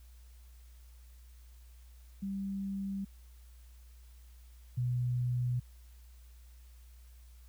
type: tone pair in turn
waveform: sine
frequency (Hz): 196 / 123.47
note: G3 / B2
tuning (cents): 0 / 0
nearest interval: minor sixth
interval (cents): 800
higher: first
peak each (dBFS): -34 / -29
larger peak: second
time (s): 2.22-3.05 / 4.77-5.6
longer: neither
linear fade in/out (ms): 10
effects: added 60 Hz sine -52 dBFS peak until 7.48 s + white hiss -67 dBFS RMS until 7.48 s